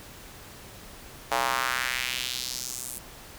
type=tone with high-pass filter sweep; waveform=square; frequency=62.9 Hz; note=B1; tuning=32 cents sharp; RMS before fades=-30 dBFS; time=1.31-2.99 s; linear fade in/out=10 ms; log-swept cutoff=750 to 10000 Hz; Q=1.9; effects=pink hiss -46 dBFS RMS until 3.38 s